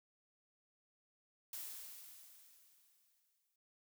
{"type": "noise with exponential decay", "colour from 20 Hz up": "blue", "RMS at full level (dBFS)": -45, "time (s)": [1.53, 3.56], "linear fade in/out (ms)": 2, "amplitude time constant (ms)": 440, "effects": []}